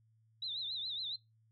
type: tone with vibrato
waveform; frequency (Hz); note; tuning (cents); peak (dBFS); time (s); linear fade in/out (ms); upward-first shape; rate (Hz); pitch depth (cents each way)
sine; 3812; A#7; +38; -37; 0.42-1.16; 5; triangle; 7.2; 160
effects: noise-tail reverb RT60 0.2 s tail -19 dB re dry + added 111 Hz sine -67 dBFS peak until 1.51 s